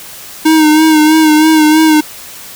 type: tone with vibrato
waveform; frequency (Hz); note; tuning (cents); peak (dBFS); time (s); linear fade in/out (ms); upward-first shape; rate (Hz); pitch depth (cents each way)
square; 311.1; D#4; 0; -5; 0.45-2.01; 10; sine; 3.1; 39
effects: white hiss -30 dBFS RMS until 2.55 s